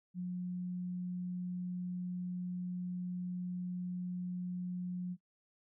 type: tone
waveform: sine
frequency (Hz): 179.7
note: F3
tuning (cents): +50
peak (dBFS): -36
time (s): 0.14-5.17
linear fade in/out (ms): 50
effects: noise-tail reverb RT60 0.1 s tail -24 dB re dry